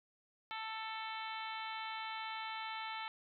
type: harmonic tone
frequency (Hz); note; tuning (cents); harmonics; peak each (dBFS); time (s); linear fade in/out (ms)
442.2; A4; +9; 2 / 3 / 4 / 5 / 6 / 7 / 8 / 9; -44 / -47 / -51 / -48 / -53 / -52 / -54 / -53; 0.51-3.08; 0
effects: none